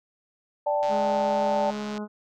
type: chord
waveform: sine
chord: D suspended fourth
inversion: none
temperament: equal with one note detuned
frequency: 587.3 / 781.7 / 880 Hz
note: D5 / G5 / A5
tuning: 0 / -5 / 0 cents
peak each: -24 / -29 / -27 dBFS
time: 0.66-1.71 s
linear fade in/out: 10 ms
type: click train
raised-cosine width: 0.2 ms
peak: -23 dBFS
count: 164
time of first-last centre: 0.83-1.978 s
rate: 142 Hz
type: harmonic tone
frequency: 210 Hz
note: G#3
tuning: 19 cents sharp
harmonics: 1 / 2 / 3 / 4 / 5 / 6 / 7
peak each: -31 / -37 / -41 / -43 / -45 / -47 / -48 dBFS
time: 0.88-2.08 s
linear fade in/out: 50 ms
effects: none